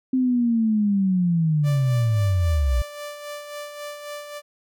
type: linear sweep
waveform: sine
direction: down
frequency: 261.6 to 56.8 Hz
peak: -17 dBFS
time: 0.13-2.82 s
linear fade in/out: 5 ms
type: tone with tremolo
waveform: sawtooth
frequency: 587.3 Hz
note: D5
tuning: in tune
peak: -27 dBFS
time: 1.63-4.42 s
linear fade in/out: 50 ms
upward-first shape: sine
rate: 3.7 Hz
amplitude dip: 50%
effects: none